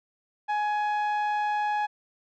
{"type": "tone with low-pass filter", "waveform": "sawtooth", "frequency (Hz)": 838, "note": "G#5", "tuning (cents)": 15, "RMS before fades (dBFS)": -27, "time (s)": [0.48, 1.87], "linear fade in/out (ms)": 20, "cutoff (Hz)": 1700, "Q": 0.61, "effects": []}